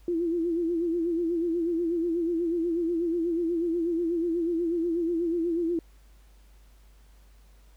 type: tone with vibrato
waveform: sine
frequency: 337.8 Hz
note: E4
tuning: 42 cents sharp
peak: -24 dBFS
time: 0.08-5.79 s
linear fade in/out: 2 ms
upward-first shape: sine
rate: 8.2 Hz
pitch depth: 75 cents each way
effects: added 50 Hz sine -52 dBFS peak until 7.76 s + pink hiss -64 dBFS RMS until 7.76 s